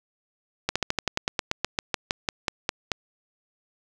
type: slowing click train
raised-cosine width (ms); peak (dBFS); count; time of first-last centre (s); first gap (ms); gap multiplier
0.2; -6; 18; 0.69-2.918; 66; 1.08
effects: none